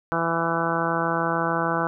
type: harmonic tone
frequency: 166.5 Hz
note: E3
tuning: 18 cents sharp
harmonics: 1 / 2 / 3 / 4 / 5 / 6 / 7 / 8 / 9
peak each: -30 / -30 / -30 / -30 / -30 / -30 / -30 / -30 / -30 dBFS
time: 0.12-1.87 s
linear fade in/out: 0 ms
effects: none